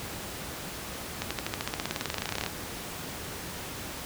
accelerating click train, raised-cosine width 0.2 ms, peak -12 dBFS, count 26, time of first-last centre 1.22-2.463 s, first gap 86 ms, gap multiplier 0.95, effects pink hiss -38 dBFS RMS until 4.05 s + high-pass 60 Hz 12 dB/octave

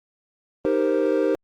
triangle chord, C minor seventh, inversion first, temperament equal, 311.1 / 392 / 466.2 / 523.3 Hz, Eb4 / G4 / Bb4 / C5, 0 / 0 / 0 / 0 cents, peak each -22 dBFS, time 0.65-1.35 s, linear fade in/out 0 ms, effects Opus 32 kbps

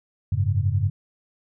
sine chord, F# suspended second, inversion none, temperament equal, 92.5 / 103.83 / 138.59 Hz, F#2 / G#2 / C#3, 0 / 0 / 0 cents, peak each -23 / -22 / -27 dBFS, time 0.32-0.9 s, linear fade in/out 5 ms, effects none

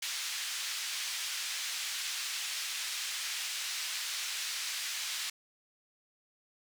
white band-pass noise, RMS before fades -37 dBFS, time 0.02-5.3 s, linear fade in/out 5 ms, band 1900 to 5800 Hz, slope 12 dB/octave, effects none

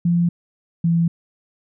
sine tone pair in turn, 172.2 / 167.98 Hz, F3 / E3, -24 / +33 cents, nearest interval unison, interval 43 cents, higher first, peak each -14 dBFS, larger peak neither, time 0.05-0.29 / 0.84-1.08 s, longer neither, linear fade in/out 5 ms, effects none

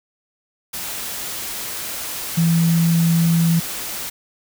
sine tone in noise, 166.8 Hz, E3, 21 cents sharp, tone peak -13 dBFS, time 2.37-3.6 s, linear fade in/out 10 ms, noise white, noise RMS -28 dBFS, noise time 0.73-4.1 s, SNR +12 dB, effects none

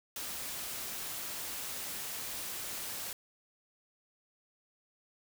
white noise, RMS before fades -40 dBFS, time 0.16-3.13 s, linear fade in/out 2 ms, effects none

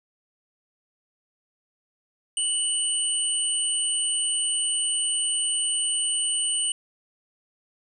sine tone pair together, 2960 / 8870 Hz, F#7 / C#9, 0 / 0 cents, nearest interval octave + perfect fifth, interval 1900 cents, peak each -27 / -24 dBFS, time 2.37-6.72 s, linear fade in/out 2 ms, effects none

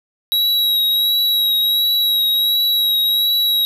square tone with vibrato, 3860 Hz, B7, 40 cents flat, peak -14 dBFS, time 0.32-3.65 s, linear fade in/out 0 ms, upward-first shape triangle, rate 1.4 Hz, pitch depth 27 cents each way, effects 9-bit

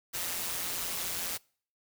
white noise with amplitude modulation, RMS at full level -32 dBFS, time 0.13-1.38 s, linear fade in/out 20 ms, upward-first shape sine, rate 174 Hz, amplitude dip 60%, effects noise-tail reverb RT60 0.5 s tail -26 dB re dry

